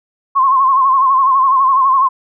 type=tone with vibrato; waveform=sine; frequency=1067 Hz; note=C6; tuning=34 cents sharp; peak=-8 dBFS; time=0.35-2.09 s; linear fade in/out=20 ms; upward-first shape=sine; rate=12 Hz; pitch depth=71 cents each way; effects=none